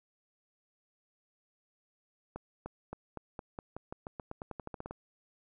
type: accelerating click train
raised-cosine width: 1 ms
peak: -26 dBFS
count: 19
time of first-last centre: 2.36-4.91 s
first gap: 300 ms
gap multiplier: 0.9
effects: none